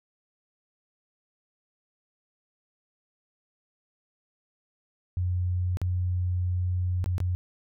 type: tone with dropouts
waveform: sine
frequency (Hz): 90.1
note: F#2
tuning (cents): -45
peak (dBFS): -24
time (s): 5.17-7.35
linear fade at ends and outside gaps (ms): 0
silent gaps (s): 5.771-5.816 / 7.042-7.06 / 7.181-7.203
effects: none